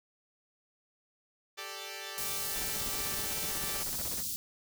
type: chord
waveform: 5% pulse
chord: G suspended second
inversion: none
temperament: equal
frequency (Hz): 392 / 440 / 587.3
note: G4 / A4 / D5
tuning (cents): 0 / 0 / 0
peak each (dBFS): -33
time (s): 1.57-3.84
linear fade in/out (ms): 20
type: band-stop noise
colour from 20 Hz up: white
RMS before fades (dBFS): -36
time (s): 2.18-4.36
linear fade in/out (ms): 0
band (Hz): 250 to 4000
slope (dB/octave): 24
type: noise with tremolo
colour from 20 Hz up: pink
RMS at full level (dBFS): -42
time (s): 2.55-4.23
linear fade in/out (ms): 10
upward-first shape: square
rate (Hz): 16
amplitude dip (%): 60
effects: none